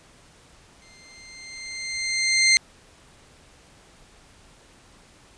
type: tone with exponential growth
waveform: 20% pulse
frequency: 2093 Hz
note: C7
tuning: in tune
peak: -8 dBFS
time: 0.82-2.57 s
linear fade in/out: 0 ms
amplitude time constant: 380 ms
effects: pink hiss -53 dBFS RMS until 5.37 s + resampled to 22050 Hz